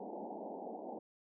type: band-pass noise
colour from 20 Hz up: white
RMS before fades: -45 dBFS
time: 0-0.99 s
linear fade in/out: 5 ms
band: 190 to 870 Hz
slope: 96 dB/octave
effects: none